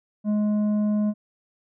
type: tone with tanh clipping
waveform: sine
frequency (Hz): 210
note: G#3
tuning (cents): +19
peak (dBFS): -21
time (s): 0.24-1.14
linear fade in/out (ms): 50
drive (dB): 7
effects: none